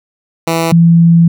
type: tone pair in turn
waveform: 10% pulse / sine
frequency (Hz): 164.9 / 167.98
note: E3 / E3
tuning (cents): +1 / +33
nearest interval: unison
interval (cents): 32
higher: second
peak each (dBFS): -3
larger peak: neither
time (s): 0.47-0.72 / 0.72-1.28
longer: second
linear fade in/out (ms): 5
effects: none